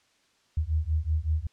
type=beating tone pair; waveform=sine; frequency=75.8 / 81.1 Hz; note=D#2 / E2; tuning=-45 / -28 cents; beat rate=5.3 Hz; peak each=-27 dBFS; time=0.57-1.47 s; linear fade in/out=5 ms; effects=white hiss -66 dBFS RMS until 1.52 s + low-pass 6000 Hz 12 dB/octave